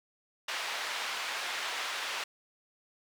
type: band-pass noise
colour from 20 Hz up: white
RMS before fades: -36 dBFS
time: 0.48-2.24 s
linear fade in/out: 5 ms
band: 740 to 3200 Hz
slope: 12 dB/octave
effects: none